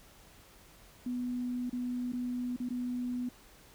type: tone with dropouts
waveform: sine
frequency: 246.9 Hz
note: B3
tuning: in tune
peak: -32 dBFS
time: 1.06-3.29 s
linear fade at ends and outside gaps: 5 ms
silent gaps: 1.697-1.728 / 2.122-2.132 / 2.564-2.6 / 2.689-2.704 s
effects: added 43 Hz sine -63 dBFS peak until 3.74 s + pink hiss -58 dBFS RMS until 3.74 s